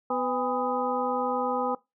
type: harmonic tone with a mistuned harmonic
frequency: 250.2 Hz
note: B3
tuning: 23 cents sharp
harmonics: 1 / 2 / 3 / 4 / 5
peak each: -33 / -29 / -30 / -34 / -32 dBFS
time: 0.1-1.75 s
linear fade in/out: 5 ms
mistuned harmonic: 3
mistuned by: +130 cents
effects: noise-tail reverb RT60 0.2 s tail -21 dB re dry